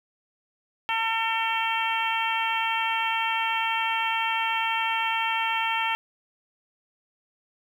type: harmonic tone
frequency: 451 Hz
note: A4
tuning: 43 cents sharp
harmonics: 2 / 3 / 4 / 5 / 6 / 7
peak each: -27 / -32 / -33 / -32 / -30 / -33 dBFS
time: 0.89-5.95 s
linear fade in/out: 0 ms
effects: 9-bit